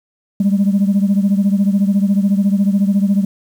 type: beating tone pair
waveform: sine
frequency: 196 / 210 Hz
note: G3 / G#3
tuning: 0 / +19 cents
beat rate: 14 Hz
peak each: -11 / -15 dBFS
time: 0.4-3.25 s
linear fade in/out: 5 ms
effects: tanh soft clip ceiling -7 dBFS + 7-bit